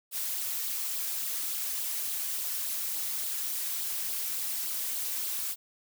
blue noise with flanger, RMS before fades -33 dBFS, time 0.11-5.56 s, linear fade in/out 50 ms, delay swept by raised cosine 0.22 to 3.62 ms, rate 3.5 Hz, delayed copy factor +0.5, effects none

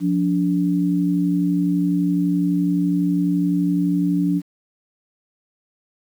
sine tone pair together, 176.8 / 288.7 Hz, F3 / D4, +22 / -30 cents, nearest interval minor sixth, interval 848 cents, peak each -19 dBFS, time 0-4.42 s, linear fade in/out 50 ms, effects 8-bit

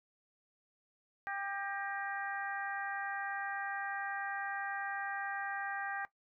harmonic tone with a mistuned harmonic, 396.9 Hz, G4, 22 cents sharp, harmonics 2 / 3 / 4 / 5 / 6, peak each -40 / -45 / -41 / -45 / -56 dBFS, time 1.27-6.05 s, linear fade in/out 0 ms, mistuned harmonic 5, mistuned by -80 cents, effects noise-tail reverb RT60 0.1 s tail -17 dB re dry

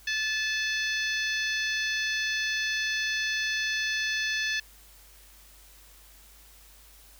harmonic tone with a mistuned harmonic, 870 Hz, A5, 20 cents flat, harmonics 2 / 3 / 4 / 5 / 6 / 7, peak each -29 / -33 / -35 / -37 / -39 / -40 dBFS, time 0.07-4.6 s, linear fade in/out 5 ms, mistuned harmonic 6, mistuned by -28 cents, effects added 50 Hz sine -55 dBFS peak until 7.19 s + white hiss -55 dBFS RMS until 7.19 s

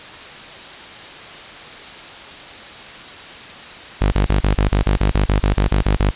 sawtooth tone bursts, 50.1 Hz, G1, 38 cents sharp, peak -9 dBFS, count 15, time 4.01-6.108 s, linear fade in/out 5 ms, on 110 ms, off 32 ms, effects white hiss -35 dBFS RMS until 6.15 s + resampled to 8000 Hz

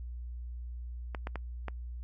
clicks, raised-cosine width 0.5 ms, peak -22 dBFS, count 4, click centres 1.148 / 1.271 / 1.357 / 1.683 s, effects noise-tail reverb RT60 0.1 s tail -26 dB re dry + added 60 Hz sine -38 dBFS peak until 2.03 s

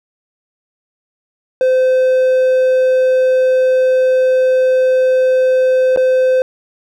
triangle tone with dropouts, 515 Hz, C5, 28 cents flat, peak -7 dBFS, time 1.61-6.42 s, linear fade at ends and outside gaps 1 ms, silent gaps 5.962-5.973 s, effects none

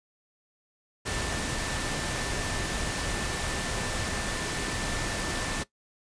sine tone in noise, 1775 Hz, A6, 15 cents sharp, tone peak -40 dBFS, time 1.05-5.64 s, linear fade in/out 20 ms, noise pink, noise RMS -31 dBFS, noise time 1.05-5.64 s, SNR -12 dB, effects noise-tail reverb RT60 0.1 s tail -17 dB re dry + resampled to 22050 Hz

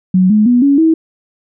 sine tone with pitch steps, 185.1 / 212.6 / 244.2 / 280.6 / 322.3 Hz, F#3 / G#3 / B3 / C#4 / E4, +1 / +41 / -19 / +21 / -39 cents, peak -6 dBFS, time 0.14-0.94 s, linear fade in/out 5 ms, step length 160 ms, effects none

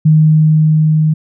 sine tone with level ramp, 155.56 Hz, D#3, in tune, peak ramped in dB -4 to -8 dBFS, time 0.05-1.14 s, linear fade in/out 10 ms, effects none

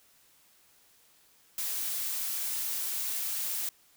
blue noise, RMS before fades -33 dBFS, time 1.58-3.69 s, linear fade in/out 2 ms, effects white hiss -63 dBFS RMS until 3.96 s

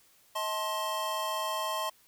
square chord, A diminished, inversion second, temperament just, 633.6 / 880 / 1056 Hz, Eb5 / A5 / C6, +31 / 0 / +16 cents, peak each -37 / -38 / -34 dBFS, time 0.35-1.9 s, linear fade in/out 10 ms, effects white hiss -63 dBFS RMS until 2.07 s

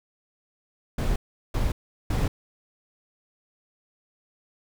brown noise bursts, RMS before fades -24 dBFS, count 3, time 0.98-2.28 s, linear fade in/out 5 ms, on 180 ms, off 380 ms, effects none

